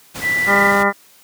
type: noise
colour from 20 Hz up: pink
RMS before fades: -28 dBFS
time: 0.14-0.84 s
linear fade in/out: 20 ms
type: tone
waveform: sine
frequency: 1975.5 Hz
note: B6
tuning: in tune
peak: -15 dBFS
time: 0.21-0.74 s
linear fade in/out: 50 ms
type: harmonic tone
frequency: 200 Hz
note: G3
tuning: 35 cents sharp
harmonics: 1 / 2 / 3 / 4 / 5 / 6 / 7 / 9 / 10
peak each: -21 / -21 / -21 / -21 / -21 / -21 / -21 / -21 / -21 dBFS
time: 0.46-0.93 s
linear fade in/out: 50 ms
effects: white hiss -49 dBFS RMS until 1.23 s + high-pass 100 Hz 12 dB/octave